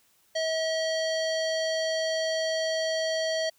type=tone with low-pass filter; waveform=square; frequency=642 Hz; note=E5; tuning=46 cents flat; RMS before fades=-28 dBFS; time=0.35-3.5 s; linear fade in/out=10 ms; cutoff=4900 Hz; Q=2.9; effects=white hiss -65 dBFS RMS until 3.58 s